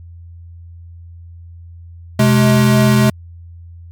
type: tone pair together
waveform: square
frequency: 127.79 / 211.9 Hz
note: C3 / G#3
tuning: -40 / +35 cents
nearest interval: major sixth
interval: 875 cents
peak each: -12 dBFS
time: 2.19-3.1 s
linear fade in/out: 5 ms
effects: added 85 Hz sine -33 dBFS peak until 3.91 s + MP3 96 kbps